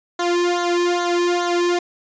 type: tone with flanger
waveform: sawtooth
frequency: 350 Hz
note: F4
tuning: 4 cents sharp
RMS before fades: -19 dBFS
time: 0.19-1.79 s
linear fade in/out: 5 ms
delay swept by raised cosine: 0.38 to 1.48 ms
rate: 2.4 Hz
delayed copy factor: -1
effects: resampled to 16000 Hz